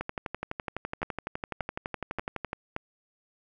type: two click trains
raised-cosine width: 0.5 ms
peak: -17 / -16 dBFS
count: 31 / 4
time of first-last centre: 0.01-2.531 / 1.03-2.764 s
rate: 11.9 / 1.73 Hz
effects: none